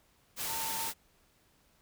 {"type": "tone in noise", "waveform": "sine", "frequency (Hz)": 902, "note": "A5", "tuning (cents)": 43, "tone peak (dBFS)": -39, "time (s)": [0.46, 0.92], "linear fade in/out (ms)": 50, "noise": "white", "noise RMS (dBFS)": -36, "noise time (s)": [0.36, 0.94], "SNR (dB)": -6, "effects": ["pink hiss -68 dBFS RMS until 1.81 s"]}